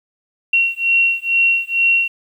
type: beating tone pair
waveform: sine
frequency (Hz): 2735 / 2737.2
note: F7 / F7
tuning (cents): -37 / -35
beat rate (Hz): 2.2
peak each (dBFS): -16 / -16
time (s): 0.53-2.08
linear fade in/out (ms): 5
effects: 8-bit